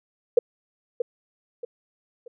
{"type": "tone with echo", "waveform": "sine", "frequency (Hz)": 479.9, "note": "B4", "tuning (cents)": -50, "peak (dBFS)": -11, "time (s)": [0.37, 0.39], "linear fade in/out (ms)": 5, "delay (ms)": 630, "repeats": 3, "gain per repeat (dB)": -9, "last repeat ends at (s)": 2.28, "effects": []}